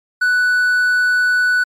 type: tone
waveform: triangle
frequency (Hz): 1485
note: F#6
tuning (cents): +6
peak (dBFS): -10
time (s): 0.21-1.64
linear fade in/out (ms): 10
effects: MP3 64 kbps